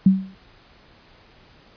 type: tone with exponential decay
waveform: sine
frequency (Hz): 190.9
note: G3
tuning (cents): -46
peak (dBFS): -7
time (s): 0.06-0.35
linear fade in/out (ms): 5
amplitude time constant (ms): 62
effects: pink hiss -52 dBFS RMS until 1.76 s + resampled to 11025 Hz